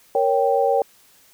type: chord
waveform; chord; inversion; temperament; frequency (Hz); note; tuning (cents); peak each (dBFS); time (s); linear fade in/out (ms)
sine; G diminished; first; equal; 466.2 / 554.4 / 784; Bb4 / Db5 / G5; 0 / 0 / 0; -20; 0.15-0.82; 2
effects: white hiss -54 dBFS RMS until 1.33 s